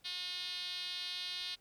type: tone with band-pass filter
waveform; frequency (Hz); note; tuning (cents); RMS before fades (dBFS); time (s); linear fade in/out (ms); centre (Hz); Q
5% pulse; 359.8; F#4; -48; -41; 0.04-1.56; 20; 3900; 3.3
effects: pink hiss -70 dBFS RMS until 1.6 s